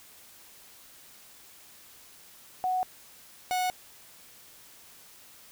sine / 45% pulse tone pair in turn, 740 / 734 Hz, F#5 / F#5, 0 / -14 cents, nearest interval unison, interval 14 cents, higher first, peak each -25 / -26 dBFS, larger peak first, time 2.64-2.83 / 3.51-3.7 s, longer neither, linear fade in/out 0 ms, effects white hiss -53 dBFS RMS until 5.51 s

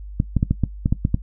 clicks, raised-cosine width 5 ms, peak -5 dBFS, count 9, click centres 0.201 / 0.367 / 0.429 / 0.51 / 0.637 / 0.859 / 0.925 / 1.051 / 1.144 s, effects noise-tail reverb RT60 0.1 s tail -17 dB re dry + added 50 Hz sine -32 dBFS peak until 1.22 s

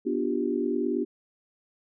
sine chord, G dominant seventh, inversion first, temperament just, 245 / 294 / 352.8 / 392 Hz, B3 / D4 / F4 / G4, -14 / +2 / +18 / 0 cents, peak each -30 dBFS, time 0.05-1.05 s, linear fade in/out 20 ms, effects none

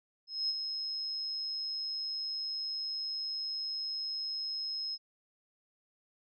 sine tone with ADSR envelope, 5150 Hz, E8, 41 cents flat, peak -28 dBFS, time 0.27-4.98 s, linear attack 220 ms, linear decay 35 ms, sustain -6 dB, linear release 43 ms, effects none

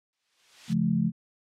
blue noise with exponential growth, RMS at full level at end -33 dBFS, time 0.13-0.73 s, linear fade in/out 0 ms, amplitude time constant 130 ms
sine chord, Db augmented, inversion none, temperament just, 138.59 / 173.24 / 216.5 Hz, Db3 / F3 / A3, 0 / -14 / -28 cents, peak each -30 / -25 / -25 dBFS, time 0.68-1.12 s, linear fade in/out 50 ms
effects low-pass 4000 Hz 12 dB/octave + MP3 64 kbps

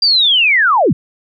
sine linear sweep, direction down, 4797 to 99.6 Hz, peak -8 dBFS, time 0.02-0.93 s, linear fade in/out 5 ms, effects none

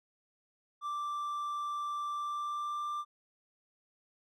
triangle tone with pitch glide, 1174.7 to 1184.9 Hz, D6 to D6, 0 to +15 cents, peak -32 dBFS, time 0.81-3.05 s, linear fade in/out 50 ms, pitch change +15 cents, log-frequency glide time 2.12-2.9 s, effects none

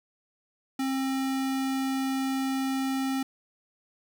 square tone, 266.7 Hz, C4, 33 cents sharp, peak -27 dBFS, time 0.79-3.23 s, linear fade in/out 5 ms, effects 11-bit

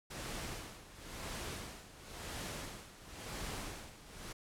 pink noise with tremolo, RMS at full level -42 dBFS, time 0.1-4.33 s, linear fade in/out 10 ms, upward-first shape sine, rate 0.96 Hz, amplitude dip 80%, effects low-pass 11000 Hz 12 dB/octave

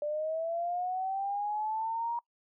sine linear sweep, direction up, 587.3 to 950 Hz, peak -30 dBFS, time 0.02-2.19 s, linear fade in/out 2 ms, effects noise-tail reverb RT60 0.1 s tail -24 dB re dry

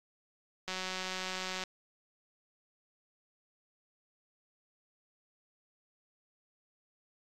click train, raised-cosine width 0.2 ms, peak -20 dBFS, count 179, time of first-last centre 0.68-1.637 s, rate 186 Hz, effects AAC 64 kbps

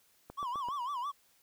click train, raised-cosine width 1 ms, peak -31 dBFS, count 4, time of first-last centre 0.3-0.686 s, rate 7.77 Hz
triangle tone with vibrato, 1055 Hz, C6, 14 cents sharp, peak -32 dBFS, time 0.37-1.12 s, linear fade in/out 20 ms, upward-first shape sine, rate 6 Hz, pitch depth 180 cents each way
effects white hiss -68 dBFS RMS until 1.42 s

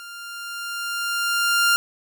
sawtooth tone with level ramp, 1396.9 Hz, F6, in tune, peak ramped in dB -33 to -11 dBFS, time 0-1.76 s, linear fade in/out 0 ms, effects none

